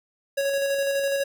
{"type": "tone with tremolo", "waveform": "square", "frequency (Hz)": 554.4, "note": "C#5", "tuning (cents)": 0, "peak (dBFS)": -22, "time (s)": [0.37, 1.24], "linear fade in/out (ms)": 10, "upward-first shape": "square", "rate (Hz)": 12, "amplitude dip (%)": 25, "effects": []}